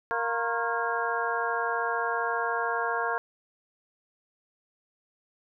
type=harmonic tone with a mistuned harmonic; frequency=232.8 Hz; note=A#3; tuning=2 cents flat; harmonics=2 / 3 / 4 / 5 / 6 / 7; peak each=-33 / -33 / -33 / -33 / -33 / -33 dBFS; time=0.11-3.18 s; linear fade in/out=0 ms; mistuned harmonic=5; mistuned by=-120 cents; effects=none